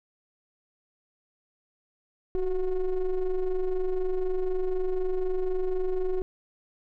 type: ring-modulated tone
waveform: triangle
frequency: 180 Hz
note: F#3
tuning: 47 cents flat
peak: -19 dBFS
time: 2.35-6.22 s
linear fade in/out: 0 ms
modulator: 192 Hz
effects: none